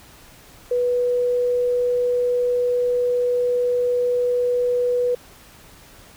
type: tone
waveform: sine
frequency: 490.7 Hz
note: B4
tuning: 11 cents flat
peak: -17 dBFS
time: 0.71-5.15 s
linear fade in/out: 5 ms
effects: pink hiss -47 dBFS RMS until 6.16 s